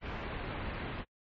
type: low-pass noise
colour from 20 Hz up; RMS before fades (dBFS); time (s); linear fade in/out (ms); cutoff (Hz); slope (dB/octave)
pink; -39; 0.01-1.05; 50; 2900; 24
effects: noise-tail reverb RT60 0.1 s tail -25 dB re dry + MP3 32 kbps